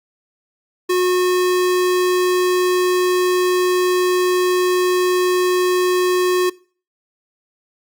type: tone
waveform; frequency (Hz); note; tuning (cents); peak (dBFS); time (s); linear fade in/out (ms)
square; 363.2; F#4; -32; -15; 0.89-6.5; 10
effects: noise-tail reverb RT60 0.4 s tail -21 dB re dry + Opus 48 kbps